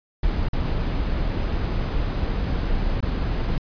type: noise with dropouts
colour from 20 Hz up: brown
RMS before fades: -23 dBFS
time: 0.23-3.58 s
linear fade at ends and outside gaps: 2 ms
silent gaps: 0.486-0.532 / 3.005-3.026 s
effects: resampled to 11025 Hz